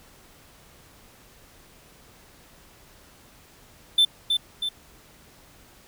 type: tone with echo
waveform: triangle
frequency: 3539 Hz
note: A7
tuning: 9 cents sharp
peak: -13 dBFS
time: 3.98-4.05 s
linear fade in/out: 5 ms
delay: 320 ms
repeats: 2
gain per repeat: -5 dB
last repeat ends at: 4.69 s
effects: pink hiss -53 dBFS RMS until 5.87 s